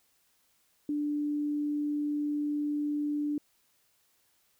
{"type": "tone", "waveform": "sine", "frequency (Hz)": 294.4, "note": "D4", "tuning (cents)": 4, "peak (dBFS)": -28, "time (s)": [0.89, 3.38], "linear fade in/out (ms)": 2, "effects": ["white hiss -70 dBFS RMS until 4.59 s"]}